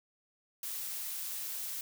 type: noise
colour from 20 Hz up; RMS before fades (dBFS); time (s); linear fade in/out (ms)
blue; -39; 0.63-1.81; 2
effects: none